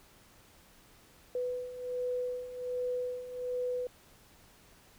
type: beating tone pair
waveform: sine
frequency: 496.2 / 497.5 Hz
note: B4 / B4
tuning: +8 / +13 cents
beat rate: 1.3 Hz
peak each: -39 / -34 dBFS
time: 1.35-3.87 s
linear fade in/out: 2 ms
effects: pink hiss -60 dBFS RMS until 4.98 s